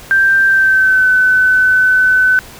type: tone with pitch glide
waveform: sine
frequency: 1574 to 1511.6 Hz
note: G6 to F#6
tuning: +7 to +37 cents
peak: -7 dBFS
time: 0.11-2.39 s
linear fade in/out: 0 ms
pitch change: -70 cents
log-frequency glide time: 0.46-1.09 s
effects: pink hiss -35 dBFS RMS until 2.59 s